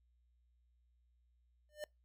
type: tone with exponential growth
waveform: square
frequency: 600 Hz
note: D5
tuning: 37 cents sharp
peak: -39 dBFS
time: 1.69-1.84 s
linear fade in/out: 1 ms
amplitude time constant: 31 ms
effects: noise-tail reverb RT60 0.2 s tail -25 dB re dry + added 60 Hz sine -70 dBFS peak until 2.04 s

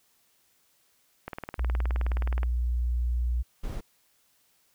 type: click train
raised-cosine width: 0.5 ms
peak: -20 dBFS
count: 23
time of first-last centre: 1.28-2.432 s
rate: 19.1 Hz
type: tone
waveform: sine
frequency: 60.2 Hz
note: B1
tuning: 44 cents flat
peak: -24 dBFS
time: 1.58-3.43 s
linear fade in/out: 20 ms
type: noise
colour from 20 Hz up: brown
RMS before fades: -33 dBFS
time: 3.63-3.81 s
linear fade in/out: 10 ms
effects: white hiss -67 dBFS RMS until 4.74 s

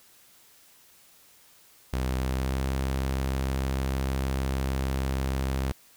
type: tone with pitch glide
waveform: sawtooth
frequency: 64.5 to 66.51 Hz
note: C2 to C2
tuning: -24 to +29 cents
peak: -22 dBFS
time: 1.93-5.72 s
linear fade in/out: 0 ms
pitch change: +53 cents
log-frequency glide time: 2.15-2.66 s
effects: white hiss -57 dBFS RMS until 5.96 s

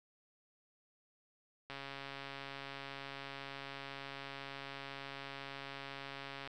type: click train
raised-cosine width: 0.3 ms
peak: -29 dBFS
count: 660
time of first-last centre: 1.7-6.475 s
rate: 138 Hz
effects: none

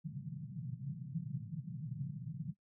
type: band-pass noise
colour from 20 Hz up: pink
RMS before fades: -43 dBFS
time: 0.04-2.54 s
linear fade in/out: 20 ms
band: 130 to 170 Hz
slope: 48 dB/octave
effects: noise-tail reverb RT60 0.1 s tail -18 dB re dry

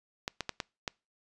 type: clicks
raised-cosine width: 0.2 ms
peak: -15 dBFS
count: 5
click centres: 0.279 / 0.407 / 0.493 / 0.602 / 0.878 s
effects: noise-tail reverb RT60 0.3 s tail -26 dB re dry + resampled to 22050 Hz

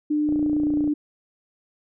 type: tone with pitch glide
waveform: sine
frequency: 299.5 to 296.7 Hz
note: D4 to D4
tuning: +34 to +18 cents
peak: -19 dBFS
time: 0.1-0.94 s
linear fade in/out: 10 ms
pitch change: -16 cents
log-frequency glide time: 0.58-0.73 s
type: click train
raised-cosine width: 2 ms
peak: -21 dBFS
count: 18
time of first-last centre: 0.29-0.876 s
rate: 29 Hz
effects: none

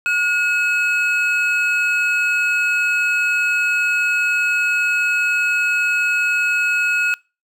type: tone pair together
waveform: triangle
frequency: 1441 / 2565 Hz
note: F#6 / E7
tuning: -46 / -48 cents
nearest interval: minor seventh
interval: 998 cents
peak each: -17 dBFS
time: 0.06-7.14 s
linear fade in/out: 0 ms
effects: noise-tail reverb RT60 0.3 s tail -25 dB re dry

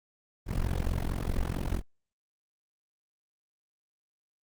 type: noise with amplitude modulation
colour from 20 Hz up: brown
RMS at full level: -25 dBFS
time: 0.46-1.82 s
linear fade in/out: 50 ms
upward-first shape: sine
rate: 44.5 Hz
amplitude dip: 100%
effects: Opus 24 kbps

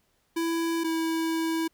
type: tone pair in turn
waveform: square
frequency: 331.8 / 325.9 Hz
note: E4 / E4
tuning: +11 / -20 cents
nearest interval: unison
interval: 31 cents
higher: first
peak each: -26 dBFS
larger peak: neither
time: 0.36-0.84 / 0.84-1.68 s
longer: second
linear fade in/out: 10 ms
effects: pink hiss -70 dBFS RMS until 1.73 s

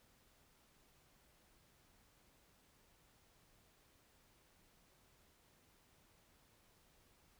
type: silence
effects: pink hiss -71 dBFS RMS until 7.39 s

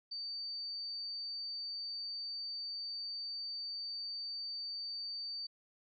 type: tone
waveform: sine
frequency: 4599 Hz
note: D8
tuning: 37 cents flat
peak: -39 dBFS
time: 0.11-5.47 s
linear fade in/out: 10 ms
effects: none

